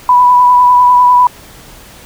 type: tone with vibrato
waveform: sine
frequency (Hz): 987.8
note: B5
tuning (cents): 0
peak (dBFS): -3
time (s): 0.09-1.27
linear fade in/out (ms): 2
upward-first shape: sine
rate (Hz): 10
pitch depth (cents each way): 19
effects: pink hiss -36 dBFS RMS until 2.05 s